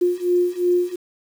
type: beating tone pair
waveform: sine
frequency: 353.8 / 356.6 Hz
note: F4 / F4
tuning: +23 / +36 cents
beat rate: 2.8 Hz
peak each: -20 / -19 dBFS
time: 0.01-0.96 s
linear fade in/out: 10 ms
effects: 7-bit